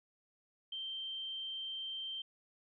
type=tone; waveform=sine; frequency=3136 Hz; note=G7; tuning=in tune; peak=-39 dBFS; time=0.72-2.22 s; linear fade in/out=5 ms; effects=none